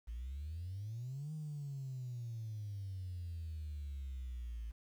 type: exponential two-way sweep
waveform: triangle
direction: up then down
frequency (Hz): 54.6 to 157 to 54.6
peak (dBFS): -37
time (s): 0.07-4.72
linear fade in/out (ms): 20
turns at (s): 1.33
effects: tanh soft clip ceiling -38 dBFS + 11-bit